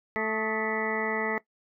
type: harmonic tone with a mistuned harmonic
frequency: 219.3 Hz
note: A3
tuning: 6 cents flat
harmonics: 1 / 2 / 3 / 4 / 5 / 6 / 8 / 9 / 10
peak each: -35 / -31 / -36 / -35 / -42 / -38 / -40 / -32 / -43 dBFS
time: 0.16-1.38 s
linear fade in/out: 0 ms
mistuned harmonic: 6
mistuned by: -56 cents
effects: noise-tail reverb RT60 0.1 s tail -18 dB re dry